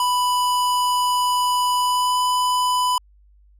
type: tone with pitch glide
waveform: square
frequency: 991 to 997.3 Hz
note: B5 to B5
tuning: +6 to +17 cents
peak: -18 dBFS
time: 0-2.98 s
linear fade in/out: 2 ms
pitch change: +11 cents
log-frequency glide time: 1.76-2.18 s
effects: added 50 Hz sine -50 dBFS peak until 3.59 s + resampled to 32000 Hz